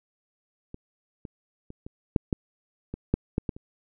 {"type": "clicks", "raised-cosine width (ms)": 3, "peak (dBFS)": [-25, -25, -28, -26, -7, -11, -20, -8, -11, -15, -28], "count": 11, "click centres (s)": [0.744, 1.252, 1.704, 1.865, 2.162, 2.328, 2.94, 3.14, 3.381, 3.492, 3.565], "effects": []}